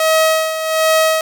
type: tone with tremolo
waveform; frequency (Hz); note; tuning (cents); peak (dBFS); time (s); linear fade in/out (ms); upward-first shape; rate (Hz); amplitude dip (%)
sawtooth; 637; D#5; +41; -6; 0-1.21; 2; sine; 1.3; 65
effects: none